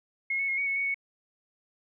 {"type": "tone with pitch steps", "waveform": "sine", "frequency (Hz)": [2162, 2207, 2155, 2241, 2201, 2228, 2215], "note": ["C#7", "C#7", "C#7", "C#7", "C#7", "C#7", "C#7"], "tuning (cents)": [-44, -8, -49, 18, -13, 8, -2], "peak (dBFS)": -26, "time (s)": [0.3, 0.944], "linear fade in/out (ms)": 5, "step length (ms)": 92, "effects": []}